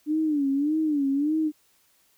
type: tone with vibrato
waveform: sine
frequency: 293.7 Hz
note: D4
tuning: in tune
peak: -21 dBFS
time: 0.06-1.52 s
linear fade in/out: 50 ms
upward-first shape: sine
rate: 1.7 Hz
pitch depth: 130 cents each way
effects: white hiss -64 dBFS RMS until 2.17 s